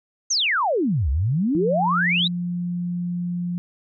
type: exponential two-way sweep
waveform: sine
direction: down then up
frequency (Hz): 6750 to 62.8 to 3998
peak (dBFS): -18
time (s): 0.3-2.28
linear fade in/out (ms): 10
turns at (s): 1.1
type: tone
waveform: sine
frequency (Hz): 175.7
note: F3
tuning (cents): +11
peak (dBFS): -23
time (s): 1.55-3.58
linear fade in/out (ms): 0
effects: none